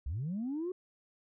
sine linear sweep, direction up, 57.4 to 377 Hz, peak -32 dBFS, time 0.06-0.72 s, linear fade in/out 5 ms, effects tanh soft clip ceiling -30 dBFS

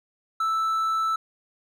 triangle tone, 1318.5 Hz, E6, in tune, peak -20 dBFS, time 0.4-1.16 s, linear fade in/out 5 ms, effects none

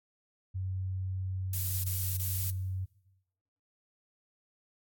sine tone, 93.9 Hz, F#2, 26 cents sharp, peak -32 dBFS, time 0.54-2.86 s, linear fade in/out 20 ms
violet noise bursts, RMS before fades -34 dBFS, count 3, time 1.53-2.504 s, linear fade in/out 5 ms, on 310 ms, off 22 ms
effects noise-tail reverb RT60 0.9 s tail -19 dB re dry + AAC 64 kbps

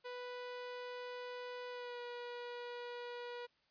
sawtooth tone with pitch glide, 493.9 to 484 Hz, B4 to B4, 0 to -35 cents, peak -40 dBFS, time 0.04-3.47 s, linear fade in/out 20 ms, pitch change -35 cents, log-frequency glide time 1.7-2 s, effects white hiss -75 dBFS RMS until 3.7 s + resampled to 11025 Hz

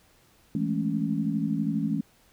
sine chord, A major seventh, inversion second, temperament equal, 164.81 / 207.7 / 220 / 277.2 Hz, E3 / G#3 / A3 / C#4, 0 / 0 / 0 / 0 cents, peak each -30 dBFS, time 0.55-2.01 s, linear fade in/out 2 ms, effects pink hiss -61 dBFS RMS until 2.32 s

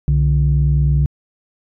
sine tone pair together, 65.41 / 145.49 Hz, C2 / D3, 0 / -16 cents, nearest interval octave + major second, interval 1384 cents, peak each -13 dBFS, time 0.08-1.06 s, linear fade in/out 0 ms, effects tanh soft clip ceiling -6 dBFS

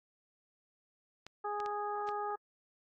clicks, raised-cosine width 0.2 ms, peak -29 dBFS, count 4, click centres 1.266 / 1.602 / 1.661 / 2.089 s
harmonic tone, 414 Hz, G#4, 5 cents flat, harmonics 1 / 2 / 3 / 4, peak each -40 / -37 / -40 / -51 dBFS, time 1.44-2.36 s, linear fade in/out 10 ms
effects AAC 32 kbps

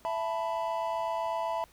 triangle chord, E suspended fourth, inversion none, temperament equal with one note detuned, 665 / 880 / 987.8 Hz, E5 / A5 / B5, +15 / 0 / 0 cents, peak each -31 / -33 / -32 dBFS, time 0.05-1.64 s, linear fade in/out 0 ms, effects pink hiss -60 dBFS RMS until 1.72 s

